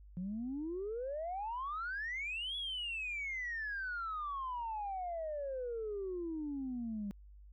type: exponential two-way sweep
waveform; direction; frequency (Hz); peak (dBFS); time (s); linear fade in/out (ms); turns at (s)
sine; up then down; 174.2 to 3409 to 197.2; -36; 0.17-7.11; 0; 2.56
effects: tanh soft clip ceiling -33 dBFS + added 50 Hz sine -53 dBFS peak until 7.52 s